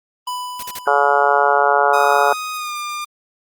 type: tone with exponential decay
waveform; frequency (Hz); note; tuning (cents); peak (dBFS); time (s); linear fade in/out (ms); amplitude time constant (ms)
square; 994; B5; +11; -22; 0.27-2.11; 5; 400
type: noise bursts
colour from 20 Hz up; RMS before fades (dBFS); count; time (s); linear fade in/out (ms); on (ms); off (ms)
white; -29; 3; 0.59-0.79; 5; 40; 40
type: harmonic tone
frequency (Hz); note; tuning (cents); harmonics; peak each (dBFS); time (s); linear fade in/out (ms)
142.4; C#3; +47; 3 / 4 / 5 / 6 / 7 / 8 / 9 / 10; -21 / -20 / -18 / -18 / -22 / -23 / -22 / -20; 0.87-2.33; 2
type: tone with pitch glide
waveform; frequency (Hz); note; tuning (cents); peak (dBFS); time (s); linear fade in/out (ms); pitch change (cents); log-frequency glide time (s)
sawtooth; 1249 to 1200.9; D#6 to D6; +6 to +38; -20; 1.93-3.05; 10; -68; 2.54-2.76
effects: Opus 24 kbps